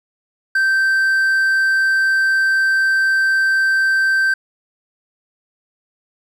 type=tone; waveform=triangle; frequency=1559 Hz; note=G6; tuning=10 cents flat; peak=-11 dBFS; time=0.55-4.34 s; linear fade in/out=5 ms; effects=none